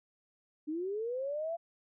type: linear sweep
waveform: sine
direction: up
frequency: 293.7 to 686 Hz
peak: -33 dBFS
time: 0.67-1.57 s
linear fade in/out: 20 ms
effects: none